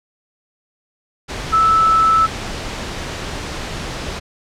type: tone in noise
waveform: sine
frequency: 1312 Hz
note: E6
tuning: 9 cents flat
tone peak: -10 dBFS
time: 1.52-2.27 s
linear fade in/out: 20 ms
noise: pink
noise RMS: -26 dBFS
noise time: 1.28-4.2 s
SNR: +13 dB
effects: low-pass 6000 Hz 12 dB/octave